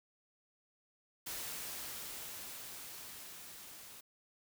white noise with level ramp, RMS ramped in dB -42 to -53 dBFS, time 1.26-4.01 s, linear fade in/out 10 ms, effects none

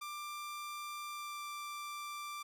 sawtooth tone with pitch glide, 1185 to 1177.5 Hz, D6 to D6, +15 to +4 cents, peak -38 dBFS, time 0.01-2.43 s, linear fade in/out 10 ms, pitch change -11 cents, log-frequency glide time 1.08-1.44 s, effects none

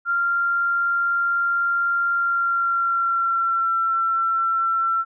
sine tone with pitch glide, 1388 to 1347.7 Hz, F6 to E6, -11 to +38 cents, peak -18 dBFS, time 0.05-5.05 s, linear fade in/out 50 ms, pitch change -51 cents, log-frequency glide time 2.13-3.86 s, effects none

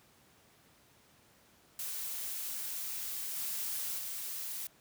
blue noise with level steps, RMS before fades -39 / -37 / -40 dBFS, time 1.79-4.67 s, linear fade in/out 2 ms, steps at 3.36 / 3.98 s, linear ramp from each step 10 ms, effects pink hiss -64 dBFS RMS until 4.8 s + high-pass 80 Hz 12 dB/octave

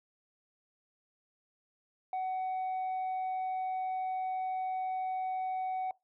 sine tone, 749 Hz, F#5, 21 cents sharp, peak -29 dBFS, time 2.13-5.91 s, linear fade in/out 2 ms, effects noise-tail reverb RT60 0.2 s tail -23 dB re dry + tanh soft clip ceiling -31 dBFS

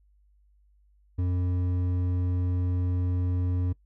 triangle tone with hard clipping, 90 Hz, F#2, 47 cents flat, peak -26 dBFS, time 1.18-3.73 s, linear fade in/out 10 ms, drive 12 dB, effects noise-tail reverb RT60 0.1 s tail -20 dB re dry + added 50 Hz sine -59 dBFS peak until 3.85 s

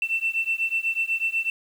sine beating tone pair, 2679 / 2687.1 Hz, E7 / E7, +27 / +33 cents, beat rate 8.1 Hz, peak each -25 / -25 dBFS, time 0.02-1.5 s, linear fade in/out 2 ms, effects tanh soft clip ceiling -15 dBFS + 8-bit

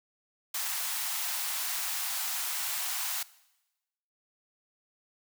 white high-pass noise, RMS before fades -33 dBFS, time 0.54-3.23 s, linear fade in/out 5 ms, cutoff 700 Hz, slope 48 dB/octave, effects noise-tail reverb RT60 1.0 s tail -20 dB re dry

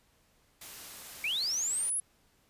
white noise, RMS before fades -46 dBFS, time 0.61-1.9 s, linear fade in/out 5 ms
sine linear sweep, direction up, 2217 to 11000 Hz, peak -29 dBFS, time 1.24-2 s, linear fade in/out 2 ms
effects pink hiss -68 dBFS RMS until 2.49 s + resampled to 32000 Hz

